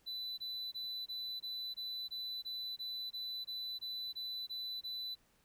triangle tone bursts, 3992 Hz, B7, 18 cents sharp, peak -38 dBFS, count 15, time 0.06-5.154 s, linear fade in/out 20 ms, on 320 ms, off 21 ms, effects pink hiss -72 dBFS RMS until 5.44 s

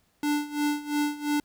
square tone with tremolo, 294.3 Hz, D4, 4 cents sharp, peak -23 dBFS, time 0.23-1.4 s, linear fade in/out 2 ms, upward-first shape sine, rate 2.9 Hz, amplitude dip 85%, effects pink hiss -68 dBFS RMS until 1.44 s

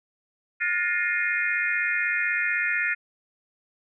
sine tone cluster, 1427 / 1755 / 1851 / 2122 / 2457 Hz, F6 / A6 / A#6 / C7 / D#7, +37 / -5 / -13 / +24 / -22 cents, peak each -29 dBFS, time 0.6-2.95 s, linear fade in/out 20 ms, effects none

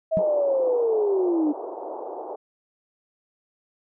sine linear sweep, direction down, 650 to 290.2 Hz, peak -19 dBFS, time 0.11-1.53 s, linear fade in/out 20 ms
triangle tone with exponential decay, 185.7 Hz, F#3, 7 cents sharp, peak -17 dBFS, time 0.17-0.25 s, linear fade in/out 0 ms, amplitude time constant 16 ms
pink band-pass noise, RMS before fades -34 dBFS, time 0.18-2.36 s, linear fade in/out 10 ms, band 350 to 920 Hz, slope 48 dB/octave
effects none

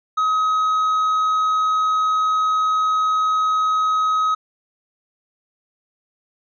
triangle tone, 1269 Hz, D#6, 34 cents sharp, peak -14 dBFS, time 0.17-4.35 s, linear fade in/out 10 ms, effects resampled to 16000 Hz

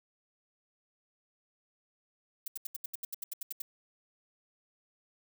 violet noise bursts, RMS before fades -37 dBFS, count 13, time 2.46-3.62 s, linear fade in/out 5 ms, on 20 ms, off 75 ms, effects none

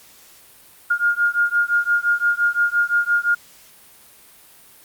sine beating tone pair, 1415 / 1420.8 Hz, F6 / F6, +22 / +29 cents, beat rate 5.8 Hz, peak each -19 dBFS, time 0.9-3.35 s, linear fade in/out 10 ms, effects white hiss -48 dBFS RMS until 4.84 s + Opus 48 kbps

